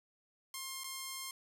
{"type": "tone with dropouts", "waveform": "5% pulse", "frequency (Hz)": 1063, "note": "C6", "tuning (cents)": 27, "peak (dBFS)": -29, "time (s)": [0.54, 1.31], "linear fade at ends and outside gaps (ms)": 2, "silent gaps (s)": [0.836, 0.842], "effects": []}